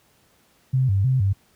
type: tone with vibrato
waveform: sine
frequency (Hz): 113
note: A2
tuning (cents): +47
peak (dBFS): -16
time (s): 0.73-1.33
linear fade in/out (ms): 10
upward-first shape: square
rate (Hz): 3.2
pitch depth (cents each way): 250
effects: pink hiss -60 dBFS RMS until 1.55 s + high-pass 60 Hz 12 dB/octave